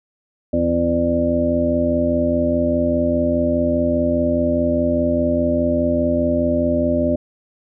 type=harmonic tone with a mistuned harmonic; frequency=84.9 Hz; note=F2; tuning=48 cents flat; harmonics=1 / 2 / 3 / 4 / 6 / 7; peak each=-25 / -29 / -19 / -25 / -29 / -19 dBFS; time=0.53-7.16 s; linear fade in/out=5 ms; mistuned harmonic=1; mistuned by=-82 cents; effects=none